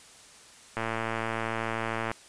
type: click train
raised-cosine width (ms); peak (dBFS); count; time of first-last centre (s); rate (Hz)
0.5; -15; 153; 0.77-2.115; 113
effects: white hiss -52 dBFS RMS until 2.28 s + resampled to 22050 Hz